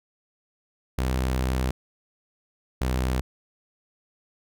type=tone pair in turn; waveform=sawtooth; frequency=64.1 / 63.69 Hz; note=C2 / C2; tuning=-35 / -46 cents; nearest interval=unison; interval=11 cents; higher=first; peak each=-19 dBFS; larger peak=neither; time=0.98-1.71 / 2.81-3.21 s; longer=first; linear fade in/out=5 ms; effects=none